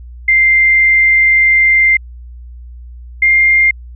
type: tone pair in turn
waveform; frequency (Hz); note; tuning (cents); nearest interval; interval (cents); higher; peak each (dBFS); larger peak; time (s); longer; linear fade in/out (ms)
sine; 2093 / 2110; C7 / C7; 0 / +14; unison; 14; second; -6; neither; 0.28-1.97 / 3.22-3.71; first; 5
effects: added 60 Hz sine -29 dBFS peak until 3.95 s